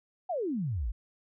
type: exponential sweep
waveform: sine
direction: down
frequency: 784 to 45.47 Hz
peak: -29 dBFS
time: 0.29-0.92 s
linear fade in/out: 10 ms
effects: none